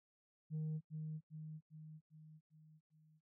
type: tone with echo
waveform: sine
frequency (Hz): 155.56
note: D#3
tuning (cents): 0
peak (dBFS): -36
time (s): 0.5-0.81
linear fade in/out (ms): 50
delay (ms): 400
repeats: 6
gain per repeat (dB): -5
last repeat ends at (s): 3.21
effects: noise-tail reverb RT60 0.1 s tail -25 dB re dry + tanh soft clip ceiling -37 dBFS